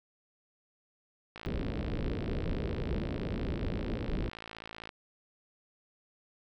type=click train; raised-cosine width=0.3 ms; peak=-27 dBFS; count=197; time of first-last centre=1.36-4.892 s; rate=55.5 Hz
type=low-pass noise; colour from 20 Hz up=pink; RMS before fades=-34 dBFS; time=1.46-4.29 s; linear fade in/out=0 ms; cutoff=500 Hz; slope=24 dB/octave
effects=none